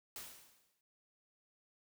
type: noise with exponential decay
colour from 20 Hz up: white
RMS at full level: -45 dBFS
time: 0.16-0.81 s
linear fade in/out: 1 ms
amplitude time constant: 140 ms
effects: none